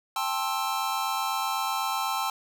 square chord, A minor seventh, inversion third, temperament just, 792 / 880 / 1056 / 1320 Hz, G5 / A5 / C6 / E6, +18 / 0 / +16 / +2 cents, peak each -33 dBFS, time 0.16-2.3 s, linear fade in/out 2 ms, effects none

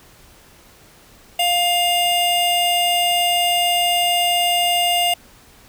square tone pair together, 702.8 / 2813 Hz, F5 / F7, +11 / +12 cents, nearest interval 2 octaves, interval 2401 cents, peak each -19 dBFS, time 1.39-5.14 s, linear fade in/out 5 ms, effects pink hiss -48 dBFS RMS until 5.68 s

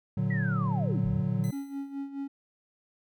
triangle chord, Bb augmented, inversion none, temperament equal with one note detuned, 115.74 / 146.83 / 185 Hz, Bb2 / D3 / F#3, -12 / 0 / 0 cents, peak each -28 dBFS, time 0.17-1.51 s, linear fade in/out 5 ms
sine linear two-way sweep, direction down then up, 1978 to 46 to 178.7 Hz, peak -34 dBFS, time 0.3-1.43 s, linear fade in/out 10 ms, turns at 1.06 s
5% pulse tone with exponential decay, 2018 Hz, B6, 37 cents sharp, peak -35 dBFS, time 1.44-2.09 s, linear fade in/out 0 ms, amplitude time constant 140 ms
triangle tone with tremolo, 277.2 Hz, C#4, in tune, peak -29 dBFS, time 1.52-2.28 s, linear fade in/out 10 ms, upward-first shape sine, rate 4.7 Hz, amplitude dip 70%
effects none

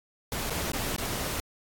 pink noise with dropouts, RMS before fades -32 dBFS, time 0.32-1.4 s, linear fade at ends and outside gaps 0 ms, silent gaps 0.499-0.505 / 0.718-0.734 / 0.963-0.983 s, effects AAC 64 kbps

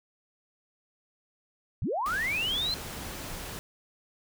sine linear sweep, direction up, 61.74 to 4186 Hz, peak -27 dBFS, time 1.82-2.74 s, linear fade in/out 0 ms
pink noise, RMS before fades -39 dBFS, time 2.06-3.59 s, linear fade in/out 0 ms
effects none

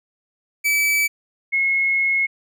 45% pulse / sine tone pair in turn, 2300 / 2171 Hz, D7 / C#7, -37 / -37 cents, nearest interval minor second, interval 100 cents, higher first, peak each -16 dBFS, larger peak neither, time 0.64-1.08 / 1.52-2.27 s, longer second, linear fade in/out 20 ms, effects none

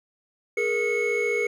triangle tone cluster, 417.1 / 471.7 / 2196 Hz, G#4 / A#4 / C#7, +7 / +20 / -17 cents, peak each -24 / -24 / -24 dBFS, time 0.57-1.47 s, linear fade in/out 5 ms, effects tanh soft clip ceiling -13 dBFS

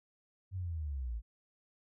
sine linear sweep, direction down, 96.9 to 51.91 Hz, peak -35 dBFS, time 0.51-1.22 s, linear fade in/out 50 ms, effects none

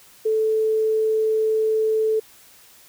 sine tone, 437.8 Hz, A4, 9 cents flat, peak -17 dBFS, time 0.25-2.2 s, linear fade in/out 10 ms, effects white hiss -50 dBFS RMS until 2.88 s

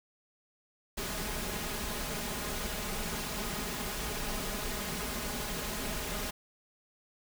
pink noise with comb filter, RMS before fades -36 dBFS, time 0.97-6.31 s, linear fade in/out 10 ms, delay 4.8 ms, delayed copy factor +0.6, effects none

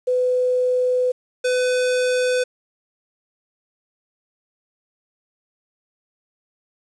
sine / square tone pair in turn, 502 / 502 Hz, B4 / B4, +28 / +28 cents, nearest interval unison, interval 0 cents, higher neither, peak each -16 / -18 dBFS, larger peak first, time 0.07-1.12 / 1.44-2.44 s, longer first, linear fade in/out 10 ms, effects resampled to 22050 Hz + 8-bit

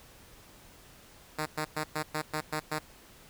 5% pulse tone bursts, 153.9 Hz, D#3, 19 cents flat, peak -19 dBFS, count 8, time 1.38-2.79 s, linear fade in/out 10 ms, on 80 ms, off 110 ms, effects pink hiss -55 dBFS RMS until 3.29 s

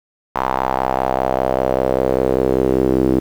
sawtooth tone with band-pass filter sweep, 65.1 Hz, C2, 8 cents flat, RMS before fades -17 dBFS, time 0.35-3.2 s, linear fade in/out 10 ms, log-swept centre 970 to 330 Hz, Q 3.1, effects 7-bit

